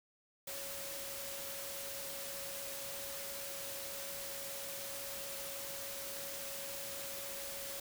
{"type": "tone in noise", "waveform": "sine", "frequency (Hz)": 554.4, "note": "C#5", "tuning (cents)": 0, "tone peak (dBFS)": -49, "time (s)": [0.47, 7.8], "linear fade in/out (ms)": 5, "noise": "white", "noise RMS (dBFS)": -44, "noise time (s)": [0.47, 7.8], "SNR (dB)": -8, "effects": []}